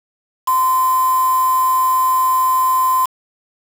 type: tone with quantisation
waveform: sine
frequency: 1031 Hz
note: C6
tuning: 26 cents flat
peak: -12 dBFS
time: 0.47-3.06 s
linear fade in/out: 10 ms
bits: 4
effects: none